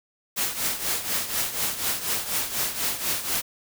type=noise with tremolo; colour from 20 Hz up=white; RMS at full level=-24 dBFS; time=0.36-3.42 s; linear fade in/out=20 ms; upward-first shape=triangle; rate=4.1 Hz; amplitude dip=75%; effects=none